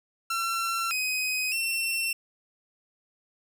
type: tone with pitch steps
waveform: sawtooth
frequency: 1354 / 2514 / 2705 Hz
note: E6 / D#7 / E7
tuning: +46 / +17 / +44 cents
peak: -23 dBFS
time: 0.3-2.13 s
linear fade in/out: 5 ms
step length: 610 ms
effects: none

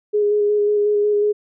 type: tone with vibrato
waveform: sine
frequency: 415.3 Hz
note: G#4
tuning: in tune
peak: -14 dBFS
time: 0.13-1.33 s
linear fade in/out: 20 ms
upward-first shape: square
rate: 5.5 Hz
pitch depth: 13 cents each way
effects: none

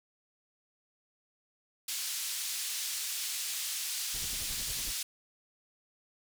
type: band-pass noise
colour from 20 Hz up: pink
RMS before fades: -36 dBFS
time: 1.88-5.03 s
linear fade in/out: 5 ms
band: 3800 to 14000 Hz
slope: 12 dB/octave
type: noise with tremolo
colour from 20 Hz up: brown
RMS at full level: -43 dBFS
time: 4.13-4.94 s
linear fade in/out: 20 ms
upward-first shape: triangle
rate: 11 Hz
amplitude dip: 80%
effects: none

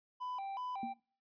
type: tone with vibrato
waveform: triangle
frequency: 885 Hz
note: A5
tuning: 10 cents sharp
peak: -37 dBFS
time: 0.2-0.94 s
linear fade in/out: 20 ms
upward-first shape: square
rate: 2.7 Hz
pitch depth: 210 cents each way
type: tone with exponential decay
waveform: sine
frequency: 235 Hz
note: A#3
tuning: 14 cents sharp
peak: -36 dBFS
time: 0.83-1 s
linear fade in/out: 2 ms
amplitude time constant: 35 ms
effects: noise-tail reverb RT60 0.4 s tail -21 dB re dry + resampled to 11025 Hz

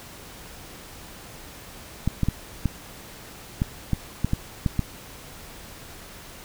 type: clicks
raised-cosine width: 5 ms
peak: -9 dBFS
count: 10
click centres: 2.076 / 2.233 / 2.286 / 2.657 / 3.619 / 3.933 / 4.246 / 4.334 / 4.662 / 4.793 s
effects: pink hiss -43 dBFS RMS until 6.44 s

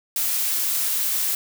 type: noise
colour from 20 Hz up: blue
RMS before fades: -23 dBFS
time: 0.16-1.35 s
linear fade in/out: 2 ms
effects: none

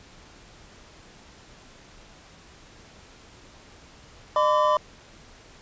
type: tone cluster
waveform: triangle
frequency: 606 / 1014 / 1159 Hz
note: D#5 / B5 / D6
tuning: -46 / +45 / -23 cents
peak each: -20 / -20 / -23 dBFS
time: 4.36-4.77 s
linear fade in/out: 2 ms
effects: pink hiss -50 dBFS RMS until 5.61 s + resampled to 16000 Hz

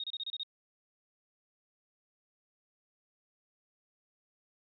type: tone bursts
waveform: sine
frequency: 3729 Hz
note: A#7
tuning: in tune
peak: -35 dBFS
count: 7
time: 0-0.433 s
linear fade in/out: 2 ms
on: 37 ms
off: 29 ms
effects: none

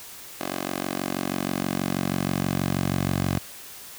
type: tone with high-pass filter sweep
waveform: 10% pulse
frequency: 46.25 Hz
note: F#1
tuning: in tune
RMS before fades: -27 dBFS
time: 0.41-3.39 s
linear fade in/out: 0 ms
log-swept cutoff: 390 to 96 Hz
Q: 1.1
effects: white hiss -42 dBFS RMS until 3.98 s

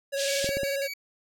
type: tone with vibrato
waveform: square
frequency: 554.4 Hz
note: C#5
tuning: in tune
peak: -28 dBFS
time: 0.12-0.88 s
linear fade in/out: 20 ms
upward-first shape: triangle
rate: 20 Hz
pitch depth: 39 cents each way
type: band-pass noise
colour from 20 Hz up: pink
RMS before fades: -32 dBFS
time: 0.16-0.51 s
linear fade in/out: 50 ms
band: 2900 to 8200 Hz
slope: 24 dB/octave
type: tone bursts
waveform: 25% pulse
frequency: 2267 Hz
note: C#7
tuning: 38 cents sharp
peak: -30 dBFS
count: 4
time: 0.28-0.937 s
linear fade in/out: 2 ms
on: 120 ms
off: 59 ms
type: clicks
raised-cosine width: 2 ms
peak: -20 dBFS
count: 4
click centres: 0.444 / 0.491 / 0.57 / 0.633 s
effects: none

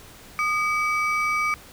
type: ring-modulated tone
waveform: triangle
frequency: 1758 Hz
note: A6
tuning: 2 cents flat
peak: -16 dBFS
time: 0.39-1.54 s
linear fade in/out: 0 ms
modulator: 530 Hz
effects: pink hiss -46 dBFS RMS until 1.72 s

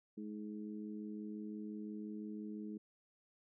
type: harmonic tone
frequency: 105.8 Hz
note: G#2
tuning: 33 cents sharp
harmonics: 2 / 3 / 4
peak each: -44 / -48 / -54 dBFS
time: 0.17-2.78 s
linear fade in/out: 10 ms
effects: none

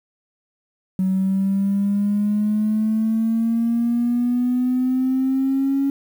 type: exponential sweep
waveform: triangle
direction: up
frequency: 187.3 to 277.2 Hz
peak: -13 dBFS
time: 0.99-5.9 s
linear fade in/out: 2 ms
effects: tanh soft clip ceiling -14 dBFS + 8-bit

